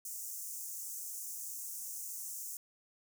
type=high-pass noise; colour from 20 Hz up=pink; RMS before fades=-43 dBFS; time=0.05-2.57 s; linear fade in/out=2 ms; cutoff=6200 Hz; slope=48 dB/octave; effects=none